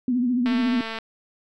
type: tone with vibrato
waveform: sine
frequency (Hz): 246.9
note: B3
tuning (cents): 0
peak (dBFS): -19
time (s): 0.08-0.81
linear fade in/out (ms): 2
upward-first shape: triangle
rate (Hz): 14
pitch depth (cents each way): 90
type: click train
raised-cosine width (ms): 0.3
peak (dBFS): -16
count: 119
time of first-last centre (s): 0.46-0.987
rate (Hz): 224
effects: none